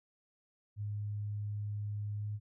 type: tone with pitch glide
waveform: sine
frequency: 103.83 to 104.73 Hz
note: G#2 to G#2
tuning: 0 to +15 cents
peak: -35 dBFS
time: 0.76-2.4 s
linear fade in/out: 50 ms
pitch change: +15 cents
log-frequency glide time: 2.16-2.26 s
effects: none